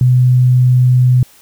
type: tone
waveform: sine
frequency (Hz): 125.9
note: B2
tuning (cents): +34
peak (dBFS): -6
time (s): 0.01-1.23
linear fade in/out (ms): 2
effects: white hiss -45 dBFS RMS until 1.41 s